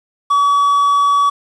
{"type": "tone", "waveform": "triangle", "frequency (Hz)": 1138, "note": "C#6", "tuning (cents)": 45, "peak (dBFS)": -8, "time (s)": [0.3, 1.3], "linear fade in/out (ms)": 10, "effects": ["resampled to 24000 Hz", "7-bit"]}